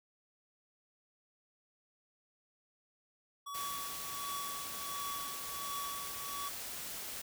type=tone with tremolo; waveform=square; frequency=1134 Hz; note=C#6; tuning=39 cents sharp; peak=-39 dBFS; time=3.46-6.49 s; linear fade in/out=10 ms; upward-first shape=triangle; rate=1.4 Hz; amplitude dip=75%
type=noise; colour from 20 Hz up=white; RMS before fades=-43 dBFS; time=3.54-7.22 s; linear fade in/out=10 ms
effects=none